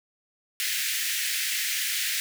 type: high-pass noise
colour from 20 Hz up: pink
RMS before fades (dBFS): -28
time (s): 0.6-2.2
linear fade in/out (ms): 0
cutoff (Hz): 1700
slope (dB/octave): 48
effects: none